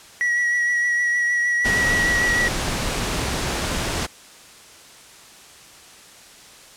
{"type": "tone with vibrato", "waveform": "triangle", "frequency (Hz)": 1925, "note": "B6", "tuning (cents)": -45, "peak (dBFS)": -16, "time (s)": [0.21, 2.48], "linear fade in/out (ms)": 0, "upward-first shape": "triangle", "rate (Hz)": 6.5, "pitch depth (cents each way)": 24}
{"type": "noise", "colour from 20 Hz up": "pink", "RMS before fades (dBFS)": -24, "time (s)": [1.64, 4.07], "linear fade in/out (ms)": 20}
{"effects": ["white hiss -45 dBFS RMS until 6.76 s", "low-pass 9000 Hz 12 dB/octave"]}